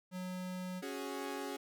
square tone, 183.2 Hz, F#3, 17 cents flat, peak -40 dBFS, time 0.11-0.83 s, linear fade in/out 50 ms
sawtooth chord, C# suspended fourth, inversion none, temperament equal, 277.2 / 370 / 415.3 Hz, C#4 / F#4 / G#4, 0 / 0 / 0 cents, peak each -39 / -41 / -40 dBFS, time 0.82-1.57 s, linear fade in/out 10 ms
effects none

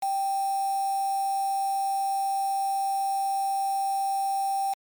sine tone with quantisation, 784 Hz, G5, in tune, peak -24 dBFS, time 0.02-4.74 s, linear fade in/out 10 ms, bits 6, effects MP3 96 kbps

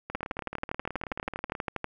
two click trains, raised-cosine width 0.5 ms, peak -21 / -15 dBFS, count 28 / 22, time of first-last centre 0.1-1.552 / 0.15-1.844 s, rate 18.6 / 12.4 Hz, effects none

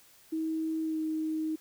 sine tone with pitch glide, 319.2 to 314.4 Hz, D#4 to D#4, +44 to +18 cents, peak -29 dBFS, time 0.32-1.56 s, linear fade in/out 10 ms, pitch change -26 cents, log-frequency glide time 0.82-0.99 s, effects white hiss -59 dBFS RMS until 1.6 s

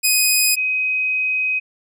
10% pulse / sine tone pair in turn, 2503 / 2520 Hz, D#7 / D#7, +10 / +21 cents, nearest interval unison, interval 11 cents, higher second, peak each -5 / -17 dBFS, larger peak first, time 0.03-0.56 / 0.56-1.6 s, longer second, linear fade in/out 20 ms, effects none

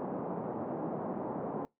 pink band-pass noise, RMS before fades -37 dBFS, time 0-1.65 s, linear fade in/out 0 ms, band 170 to 900 Hz, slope 24 dB/octave, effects noise-tail reverb RT60 0.2 s tail -23 dB re dry

